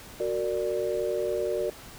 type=chord; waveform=sine; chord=Gb augmented; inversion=none; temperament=equal with one note detuned; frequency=370 / 460.5 / 587.3 Hz; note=Gb4 / Bb4 / D5; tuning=0 / -21 / 0 cents; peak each=-30 dBFS; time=0.2-1.7 s; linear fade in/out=2 ms; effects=pink hiss -46 dBFS RMS until 1.98 s